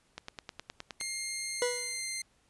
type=click train; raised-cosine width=0.2 ms; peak=-22 dBFS; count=9; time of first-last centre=0.18-1.012 s; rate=9.62 Hz
type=tone with pitch glide; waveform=10% pulse; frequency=2118 to 2092 Hz; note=C7 to C7; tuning=+21 to -1 cents; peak=-25 dBFS; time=1-2.22 s; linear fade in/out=5 ms; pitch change=-22 cents; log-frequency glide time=1.53-1.83 s
type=tone with exponential decay; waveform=40% pulse; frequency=490 Hz; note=B4; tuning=14 cents flat; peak=-24 dBFS; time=1.62-2.01 s; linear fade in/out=1 ms; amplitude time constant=83 ms
effects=pink hiss -69 dBFS RMS until 2.49 s + resampled to 24000 Hz